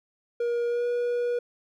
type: tone with pitch glide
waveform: triangle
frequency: 474.9 to 482.9 Hz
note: A#4 to B4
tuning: +32 to -39 cents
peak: -22 dBFS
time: 0.4-1.39 s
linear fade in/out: 5 ms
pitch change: +29 cents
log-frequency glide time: 0.67-0.86 s
effects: none